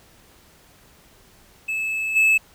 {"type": "tone with level steps", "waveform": "triangle", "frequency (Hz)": 2607, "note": "E7", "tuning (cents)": -20, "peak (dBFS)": [-21, -12], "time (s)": [1.68, 2.38], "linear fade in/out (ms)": 10, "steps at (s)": 2.15, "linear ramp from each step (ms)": 20, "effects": ["pink hiss -53 dBFS RMS until 2.54 s"]}